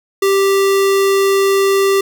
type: tone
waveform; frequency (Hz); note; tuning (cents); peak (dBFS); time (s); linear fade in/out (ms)
square; 392; G4; 0; -11; 0.22-2.01; 5
effects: none